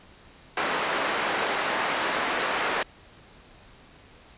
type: band-pass noise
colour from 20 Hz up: white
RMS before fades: -27 dBFS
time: 0.57-2.83 s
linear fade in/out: 2 ms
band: 320 to 1800 Hz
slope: 12 dB/octave
effects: pink hiss -52 dBFS RMS until 4.37 s + resampled to 8000 Hz